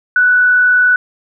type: tone with frequency modulation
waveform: sine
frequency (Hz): 1483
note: F#6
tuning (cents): +4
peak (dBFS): -7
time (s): 0.16-0.96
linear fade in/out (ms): 2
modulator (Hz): 39.1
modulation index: 0.33
effects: none